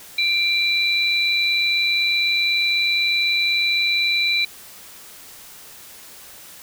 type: tone pair together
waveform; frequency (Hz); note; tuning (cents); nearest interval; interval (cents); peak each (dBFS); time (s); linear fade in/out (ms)
sine; 2358 / 3966; D7 / B7; +6 / +7; major sixth; 901; -19 / -20; 0.18-4.45; 5
effects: white hiss -42 dBFS RMS until 6.62 s